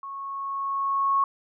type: tone with level ramp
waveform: sine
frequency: 1100 Hz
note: C#6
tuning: 14 cents flat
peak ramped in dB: -34 to -18 dBFS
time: 0.03-1.24 s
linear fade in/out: 2 ms
effects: none